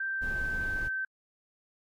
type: tone with pitch glide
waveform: sine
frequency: 1568 to 1548.2 Hz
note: G6 to G6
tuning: 0 to -22 cents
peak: -30 dBFS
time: 0-1.05 s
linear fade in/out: 5 ms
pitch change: -22 cents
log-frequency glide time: 0.1-0.42 s
type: noise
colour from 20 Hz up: brown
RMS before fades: -37 dBFS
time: 0.21-0.89 s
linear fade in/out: 20 ms
effects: AAC 64 kbps